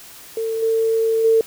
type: tone with level steps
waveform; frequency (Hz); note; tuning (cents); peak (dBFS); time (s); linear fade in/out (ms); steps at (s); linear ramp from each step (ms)
sine; 449.2; A4; +36; -20 / -15 / -11; 0.37-1.41; 2; 0.62 / 1.24; 10
effects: white hiss -41 dBFS RMS until 1.46 s